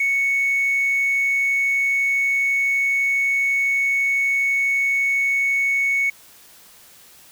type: tone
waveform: triangle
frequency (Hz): 2217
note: C#7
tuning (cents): 0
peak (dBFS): -14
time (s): 0-6.1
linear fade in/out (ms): 5
effects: tanh soft clip ceiling -13 dBFS + white hiss -48 dBFS RMS until 7.31 s